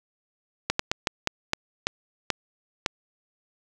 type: slowing click train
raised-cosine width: 0.2 ms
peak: -5 dBFS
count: 9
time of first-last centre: 0.7-2.862 s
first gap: 94 ms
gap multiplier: 1.29
effects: none